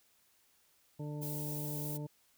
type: harmonic tone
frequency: 148.4 Hz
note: D3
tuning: 18 cents sharp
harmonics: 1 / 2 / 3 / 4 / 6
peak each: -39 / -45 / -49 / -51 / -55 dBFS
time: 0.99-2.07 s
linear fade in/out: 10 ms
type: noise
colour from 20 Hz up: violet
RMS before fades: -43 dBFS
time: 1.21-1.98 s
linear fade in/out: 20 ms
effects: white hiss -70 dBFS RMS until 2.37 s